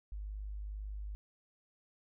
sine tone, 51.1 Hz, G#1, 27 cents flat, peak -39 dBFS, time 0.12-1.15 s, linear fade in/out 0 ms, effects none

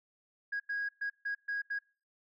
sine tone bursts at uneven times, 1646 Hz, G#6, 16 cents flat, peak -31 dBFS, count 6, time 0.52-0.6 / 0.69-0.89 / 1.01-1.1 / 1.25-1.35 / 1.48-1.62 / 1.7-1.79 s, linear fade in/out 10 ms, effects noise-tail reverb RT60 0.4 s tail -25 dB re dry + tanh soft clip ceiling -29 dBFS

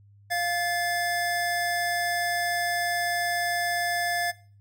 square tone pair together, 698.5 / 1731.4 Hz, F5 / A6, 0 / -28 cents, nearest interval octave + major third, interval 1572 cents, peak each -28 dBFS, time 0.3-4.32 s, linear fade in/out 20 ms, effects noise-tail reverb RT60 0.4 s tail -18 dB re dry + added 101 Hz sine -52 dBFS peak until 4.6 s

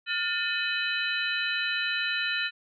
sine tone cluster, 1418 / 1789 / 2536 / 3024 / 3977 Hz, F6 / A6 / D#7 / F#7 / B7, +26 / +28 / +32 / +37 / +11 cents, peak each -33 / -31 / -32 / -34 / -34 dBFS, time 0.06-2.51 s, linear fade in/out 50 ms, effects none

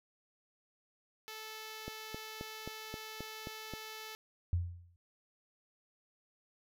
5% pulse tone, 437 Hz, A4, 12 cents flat, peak -33 dBFS, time 1.28-4.15 s, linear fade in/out 0 ms
click train, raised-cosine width 2 ms, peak -28 dBFS, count 8, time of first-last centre 1.88-3.737 s, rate 3.77 Hz
sine tone with exponential decay, 87.2 Hz, F2, 2 cents flat, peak -26 dBFS, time 4.53-4.96 s, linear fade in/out 0 ms, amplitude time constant 92 ms
effects none

